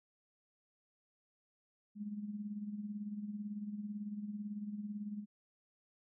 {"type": "tone with tremolo", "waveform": "sine", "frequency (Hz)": 207.7, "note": "G#3", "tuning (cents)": 0, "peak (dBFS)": -37, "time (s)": [1.95, 5.26], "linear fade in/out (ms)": 50, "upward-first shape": "sine", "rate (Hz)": 18, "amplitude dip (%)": 60, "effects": []}